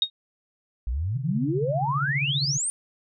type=tone with exponential decay; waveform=sine; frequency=3729 Hz; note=A#7; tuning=in tune; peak=-14 dBFS; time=0.02-0.1 s; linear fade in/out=2 ms; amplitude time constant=17 ms
type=exponential sweep; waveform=sine; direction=up; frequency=54 to 9397 Hz; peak=-24 dBFS; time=0.87-2.7 s; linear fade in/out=0 ms
type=tone with tremolo; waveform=sine; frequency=140.2 Hz; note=C#3; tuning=20 cents sharp; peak=-22 dBFS; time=1.15-2.58 s; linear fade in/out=20 ms; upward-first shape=sine; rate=15 Hz; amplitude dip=80%
effects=none